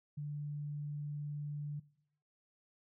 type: tone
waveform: sine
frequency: 146.83 Hz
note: D3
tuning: in tune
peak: -38 dBFS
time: 0.17-1.8 s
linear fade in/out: 10 ms
effects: noise-tail reverb RT60 0.8 s tail -22 dB re dry